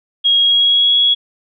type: tone with pitch glide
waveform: sine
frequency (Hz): 3283 to 3342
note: G#7 to G#7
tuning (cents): -21 to +10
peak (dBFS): -9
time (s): 0.24-1.15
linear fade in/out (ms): 20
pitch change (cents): +31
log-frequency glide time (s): 0.4-0.95
effects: none